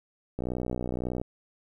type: click train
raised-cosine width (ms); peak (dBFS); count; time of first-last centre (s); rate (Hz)
2; -18; 52; 0.39-1.215; 61.8
effects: 10-bit